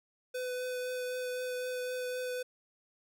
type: tone with vibrato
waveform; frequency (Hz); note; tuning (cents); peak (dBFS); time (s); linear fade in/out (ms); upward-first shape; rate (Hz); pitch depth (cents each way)
square; 502; B4; +28; -35; 0.34-2.43; 10; triangle; 3.9; 13
effects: none